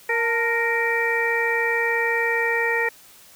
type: harmonic tone with a mistuned harmonic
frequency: 466.2 Hz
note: A#4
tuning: in tune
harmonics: 1 / 2 / 3 / 4 / 5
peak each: -25 / -28 / -34 / -22 / -27 dBFS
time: 0.09-2.89 s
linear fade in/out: 5 ms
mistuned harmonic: 2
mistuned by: -62 cents
effects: white hiss -49 dBFS RMS until 3.35 s